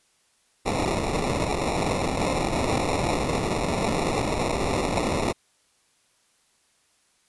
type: noise with sample-and-hold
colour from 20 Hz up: white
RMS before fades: -25 dBFS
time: 0.65-5.33 s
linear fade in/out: 20 ms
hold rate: 1575 Hz
effects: white hiss -65 dBFS RMS until 7.28 s + resampled to 24000 Hz